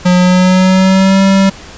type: tone with pitch glide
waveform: square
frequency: 180 to 194.04 Hz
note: F#3 to G3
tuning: -47 to -17 cents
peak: -6 dBFS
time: 0.05-1.5 s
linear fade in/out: 10 ms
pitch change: +130 cents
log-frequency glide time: 0.16-1.21 s
effects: pink hiss -32 dBFS RMS until 1.77 s + resampled to 16000 Hz